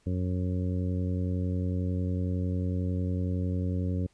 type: harmonic tone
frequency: 91 Hz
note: F#2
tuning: 28 cents flat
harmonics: 1 / 2 / 3 / 4 / 5 / 6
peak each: -28 / -33 / -36 / -44 / -42 / -45 dBFS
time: 0.06-4.07 s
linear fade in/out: 10 ms
effects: pink hiss -67 dBFS RMS until 4.13 s + resampled to 22050 Hz